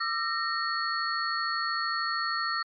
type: tone cluster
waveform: sine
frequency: 1189 / 1342 / 1851 / 4388 Hz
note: D6 / E6 / A#6 / C#8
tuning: +21 / +31 / -13 / -18 cents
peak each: -35 / -31 / -32 / -33 dBFS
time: 0-2.63 s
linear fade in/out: 10 ms
effects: MP3 96 kbps